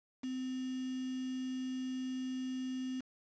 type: tone with quantisation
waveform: sine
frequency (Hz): 257.8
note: C4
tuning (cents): -26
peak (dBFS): -36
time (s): 0.23-3.01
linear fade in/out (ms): 10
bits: 8
effects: resampled to 16000 Hz